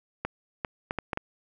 clicks, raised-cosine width 0.5 ms, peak -14 dBFS, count 6, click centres 0.25 / 0.648 / 0.909 / 0.987 / 1.132 / 1.174 s, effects none

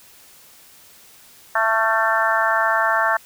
harmonic tone with a mistuned harmonic, 222.4 Hz, A3, 19 cents sharp, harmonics 3 / 4 / 5 / 6 / 7 / 8, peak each -23 / -23 / -23 / -23 / -23 / -23 dBFS, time 1.55-3.17 s, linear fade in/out 5 ms, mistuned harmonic 6, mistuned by +30 cents, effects white hiss -48 dBFS RMS until 3.25 s

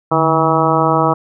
harmonic tone with a mistuned harmonic, 161.2 Hz, E3, 38 cents flat, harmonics 1 / 2 / 3 / 4 / 5 / 6 / 7 / 8, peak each -19 / -19 / -19 / -19 / -19 / -19 / -19 / -19 dBFS, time 0.11-1.14 s, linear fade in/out 10 ms, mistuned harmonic 1, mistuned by -110 cents, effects none

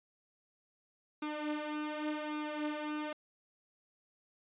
sawtooth tone with flanger, 301.8 Hz, D4, 47 cents sharp, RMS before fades -38 dBFS, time 1.22-3.13 s, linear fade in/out 5 ms, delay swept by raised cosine 0.8 to 5.9 ms, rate 0.87 Hz, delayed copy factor +0.65, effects resampled to 8000 Hz

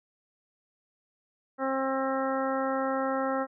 harmonic tone, 266.6 Hz, C4, 33 cents sharp, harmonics 1 / 2 / 3 / 4 / 5 / 6 / 7, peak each -32 / -30 / -34 / -37 / -34 / -43 / -42 dBFS, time 1.58-3.47 s, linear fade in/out 50 ms, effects none

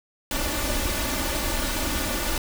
pink noise with comb filter, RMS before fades -26 dBFS, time 0.31-2.38 s, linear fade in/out 2 ms, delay 3.4 ms, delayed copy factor +0.75, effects none

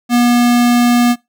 square tone, 241.3 Hz, B3, 40 cents flat, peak -9 dBFS, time 0.09-1.16 s, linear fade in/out 50 ms, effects noise-tail reverb RT60 0.2 s tail -22 dB re dry

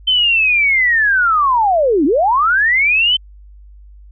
sine linear two-way sweep, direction down then up, 3100 to 261.6 to 3100 Hz, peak -10 dBFS, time 0.07-3.17 s, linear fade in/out 10 ms, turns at 2.05 s, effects added 50 Hz sine -37 dBFS peak until 4.11 s

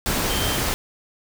sine tone in noise, 3136 Hz, G7, in tune, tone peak -29 dBFS, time 0.3-0.56 s, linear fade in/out 0 ms, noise pink, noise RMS -23 dBFS, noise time 0.06-0.74 s, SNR -9 dB, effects none

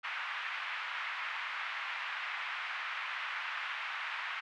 white band-pass noise, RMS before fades -39 dBFS, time 0.03-4.41 s, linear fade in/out 20 ms, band 1000 to 2500 Hz, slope 24 dB/octave, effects none

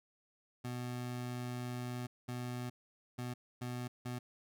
25% pulse tone bursts at uneven times, 123.47 Hz, B2, in tune, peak -35 dBFS, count 5, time 0.64-2.07 / 2.28-2.7 / 3.18-3.34 / 3.61-3.88 / 4.05-4.19 s, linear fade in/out 10 ms, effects none

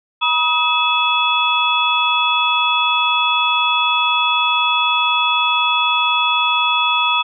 sine tone cluster, 964 / 1266 / 2596 / 3394 Hz, B5 / D#6 / E7 / G#7, -42 / +30 / -27 / +37 cents, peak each -19 dBFS, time 0.21-7.23 s, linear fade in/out 20 ms, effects none

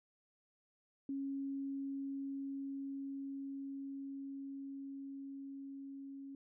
sine tone with level ramp, 274.7 Hz, C#4, 16 cents flat, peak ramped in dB -37 to -46 dBFS, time 1.09-6.35 s, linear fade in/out 2 ms, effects none

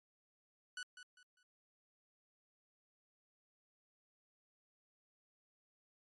sawtooth tone with echo, 1482 Hz, F#6, 2 cents sharp, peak -39 dBFS, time 0.77-0.83 s, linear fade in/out 2 ms, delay 200 ms, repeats 3, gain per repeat -10 dB, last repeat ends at 1.43 s, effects low-pass 10000 Hz 12 dB/octave + MP3 48 kbps

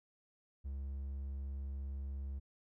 triangle tone, 68.5 Hz, C#2, 20 cents flat, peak -37 dBFS, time 0.64-2.4 s, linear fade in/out 20 ms, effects none

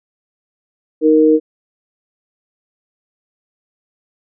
sine tone pair together, 311.4 / 466.6 Hz, D#4 / A#4, +2 / +2 cents, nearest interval perfect fifth, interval 700 cents, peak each -10 dBFS, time 1.01-1.4 s, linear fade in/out 50 ms, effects none

